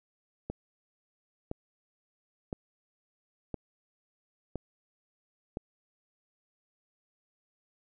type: click train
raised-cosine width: 2 ms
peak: -21 dBFS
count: 6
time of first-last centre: 0.5-5.571 s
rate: 0.986 Hz
effects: none